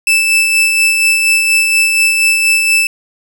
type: tone with tremolo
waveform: 40% pulse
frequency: 2637 Hz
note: E7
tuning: in tune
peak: -6 dBFS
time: 0.07-2.87 s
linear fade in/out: 2 ms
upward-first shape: sine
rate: 4.2 Hz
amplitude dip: 35%
effects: none